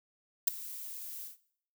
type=noise with ADSR envelope; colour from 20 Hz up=violet; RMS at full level=-22 dBFS; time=0.47-1.37 s; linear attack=10 ms; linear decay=8 ms; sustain=-21 dB; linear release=130 ms; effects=noise-tail reverb RT60 0.6 s tail -18 dB re dry